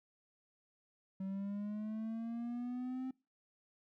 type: linear sweep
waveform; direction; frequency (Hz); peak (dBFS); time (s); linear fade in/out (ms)
triangle; up; 189.9 to 261.6; -36; 1.2-3.11; 5
effects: noise-tail reverb RT60 0.3 s tail -24 dB re dry